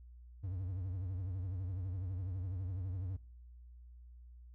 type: tone with vibrato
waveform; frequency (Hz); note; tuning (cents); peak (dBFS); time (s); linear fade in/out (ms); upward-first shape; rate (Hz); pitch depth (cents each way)
triangle; 92.5; F#2; 0; -35; 0.43-3.17; 10; triangle; 12; 140
effects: noise-tail reverb RT60 0.6 s tail -23 dB re dry + added 60 Hz sine -52 dBFS peak until 4.54 s